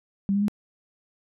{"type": "tone with pitch steps", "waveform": "sine", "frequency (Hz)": [197.4, 202.1, 207], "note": ["G3", "G#3", "G#3"], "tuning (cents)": [12, -47, -5], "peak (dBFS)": -20, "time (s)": [0.29, 0.482], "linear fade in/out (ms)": 0, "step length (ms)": 64, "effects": []}